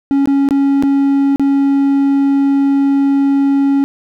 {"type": "tone with dropouts", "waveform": "triangle", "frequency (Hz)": 277.3, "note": "C#4", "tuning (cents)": 1, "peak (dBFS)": -7, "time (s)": [0.11, 3.84], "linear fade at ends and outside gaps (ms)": 0, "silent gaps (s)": [[0.257, 0.274], [0.488, 0.508], [0.825, 0.835], [1.36, 1.396]], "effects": []}